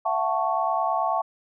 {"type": "chord", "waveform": "sine", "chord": "F# minor seventh", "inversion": "third", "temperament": "equal with one note detuned", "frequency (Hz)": [670.8, 740, 880, 1108.7], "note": ["E5", "F#5", "A5", "C#6"], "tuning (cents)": [30, 0, 0, 0], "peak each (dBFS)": -27, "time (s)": [0.05, 1.22], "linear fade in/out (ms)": 10, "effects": []}